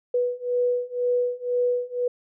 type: beating tone pair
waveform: sine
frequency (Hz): 490 / 492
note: B4 / B4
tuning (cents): -14 / -7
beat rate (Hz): 2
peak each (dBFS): -25 / -24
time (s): 0.14-2.08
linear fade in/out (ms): 5
effects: none